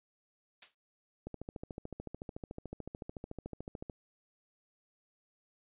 blue noise with exponential decay, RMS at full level -38 dBFS, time 0.62-0.75 s, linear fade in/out 5 ms, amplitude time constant 28 ms
click train, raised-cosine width 2 ms, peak -28 dBFS, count 37, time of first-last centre 1.27-3.898 s, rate 13.7 Hz
effects resampled to 8000 Hz

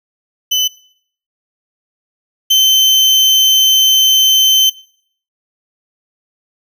35% pulse tone pair in turn, 3020 / 3083 Hz, F#7 / G7, +35 / -29 cents, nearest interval unison, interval 36 cents, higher second, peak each -9 / -5 dBFS, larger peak second, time 0.51-0.68 / 2.5-4.7 s, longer second, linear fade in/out 10 ms, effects noise-tail reverb RT60 0.6 s tail -21 dB re dry

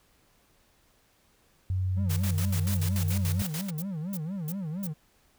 sine tone, 93.1 Hz, F#2, 11 cents sharp, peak -25 dBFS, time 1.7-3.42 s, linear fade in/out 0 ms
triangle tone with vibrato, 174.61 Hz, F3, in tune, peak -29 dBFS, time 1.96-4.94 s, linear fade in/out 20 ms, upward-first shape sine, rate 4.3 Hz, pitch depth 250 cents each way
white noise with tremolo, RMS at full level -36 dBFS, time 2.09-3.71 s, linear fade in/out 20 ms, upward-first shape square, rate 6.9 Hz, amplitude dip 80%
violet noise bursts, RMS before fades -38 dBFS, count 7, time 2.73-4.87 s, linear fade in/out 2 ms, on 40 ms, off 310 ms
effects pink hiss -65 dBFS RMS until 5.38 s

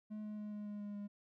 triangle tone with pitch steps, 212.9 / 211.4 / 210 / 208.5 / 207.1 / 205.6 / 204.2 Hz, G#3 / G#3 / G#3 / G#3 / G#3 / G#3 / G#3, +43 / +31 / +19 / +7 / -5 / -17 / -29 cents, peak -40 dBFS, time 0.1-1.08 s, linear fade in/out 20 ms, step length 140 ms, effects none

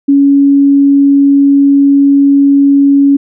sine tone, 279.7 Hz, C#4, 16 cents sharp, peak -3 dBFS, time 0.08-3.17 s, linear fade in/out 10 ms, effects none

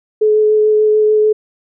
sine tone with vibrato, 427.8 Hz, A4, 49 cents flat, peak -8 dBFS, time 0.21-1.33 s, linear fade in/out 10 ms, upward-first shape triangle, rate 6.8 Hz, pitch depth 12 cents each way, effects none

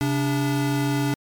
square tone pair together, 134.4 / 288.9 Hz, C3 / D4, +47 / -28 cents, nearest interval octave + minor second, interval 1325 cents, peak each -24 dBFS, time 0.01-1.14 s, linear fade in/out 0 ms, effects MP3 96 kbps

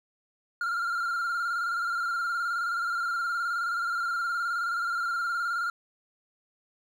triangle tone with vibrato, 1390 Hz, F6, 9 cents flat, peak -25 dBFS, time 0.61-5.7 s, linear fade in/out 2 ms, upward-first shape square, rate 19 Hz, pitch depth 39 cents each way, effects none

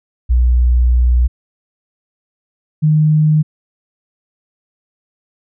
sine tone pair in turn, 61 / 153.71 Hz, B1 / D#3, -21 / -21 cents, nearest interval octave + major third, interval 1600 cents, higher second, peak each -8 dBFS, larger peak neither, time 0.29-1.28 / 2.82-3.43 s, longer first, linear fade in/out 20 ms, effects none

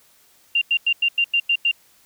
sine tone bursts, 2783 Hz, F7, 7 cents flat, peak -15 dBFS, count 8, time 0.55-1.714 s, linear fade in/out 5 ms, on 65 ms, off 92 ms, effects white hiss -56 dBFS RMS until 2.05 s

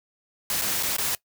white noise with dropouts, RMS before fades -26 dBFS, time 0.5-1.15 s, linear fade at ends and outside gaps 1 ms, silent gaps 0.614-0.619 / 0.827-0.832 / 0.966-0.983 s, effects noise-tail reverb RT60 0.1 s tail -21 dB re dry

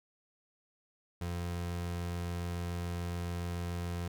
30% pulse tone, 87 Hz, F2, 6 cents flat, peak -32 dBFS, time 1.21-4.08 s, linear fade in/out 5 ms, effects none

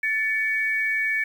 sine tone pair together, 1755 / 2254 Hz, A6 / C#7, -5 / +28 cents, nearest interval major third, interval 433 cents, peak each -24 dBFS, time 0.03-1.24 s, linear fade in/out 5 ms, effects 8-bit

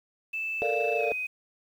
sine tone with pitch glide, 2637 to 2509 Hz, E7 to D#7, 0 to +14 cents, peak -29 dBFS, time 0.33-1.27 s, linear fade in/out 10 ms, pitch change -86 cents, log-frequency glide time 0.96-1.05 s
sine chord, Bb major seventh, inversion third, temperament equal, 440 / 466.2 / 587.3 / 698.5 Hz, A4 / Bb4 / D5 / F5, 0 / 0 / 0 / 0 cents, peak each -30 dBFS, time 0.62-1.12 s, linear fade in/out 0 ms
effects tanh soft clip ceiling -17 dBFS + 9-bit

